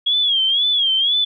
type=tone with vibrato; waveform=sine; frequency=3294 Hz; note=G#7; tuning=15 cents flat; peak=-14 dBFS; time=0.06-1.25 s; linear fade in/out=10 ms; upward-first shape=sine; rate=2 Hz; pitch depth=110 cents each way; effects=none